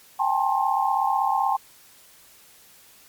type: tone cluster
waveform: sine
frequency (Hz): 780 / 816 / 885 / 1063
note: G5 / G#5 / A5 / C6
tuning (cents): -9 / -31 / +10 / +27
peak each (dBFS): -25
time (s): 0.19-1.57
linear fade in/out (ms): 10
effects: white hiss -52 dBFS RMS until 3.08 s + MP3 96 kbps